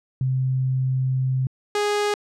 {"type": "tone pair in turn", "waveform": ["sine", "sawtooth"], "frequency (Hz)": [130.4, 414], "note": ["C3", "G#4"], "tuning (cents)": [-5, -5], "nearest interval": "octave + minor sixth", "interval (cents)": 2000, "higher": "second", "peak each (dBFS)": [-19, -16], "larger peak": "second", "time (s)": [[0.21, 1.47], [1.75, 2.14]], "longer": "first", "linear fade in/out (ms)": 2, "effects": ["low-pass 8000 Hz 12 dB/octave"]}